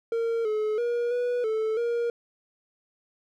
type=tone with pitch steps; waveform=triangle; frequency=460.1 / 428.5 / 476.9 / 488.6 / 438.3 / 471.7 Hz; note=A#4 / A4 / A#4 / B4 / A4 / A#4; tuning=-23 / -46 / +39 / -19 / -7 / +20 cents; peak=-22 dBFS; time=0.12-2.1 s; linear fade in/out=2 ms; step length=330 ms; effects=none